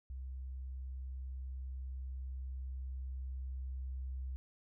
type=tone with level ramp; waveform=sine; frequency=65 Hz; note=C2; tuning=11 cents flat; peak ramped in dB=-41 to -38 dBFS; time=0.1-4.36 s; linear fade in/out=0 ms; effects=none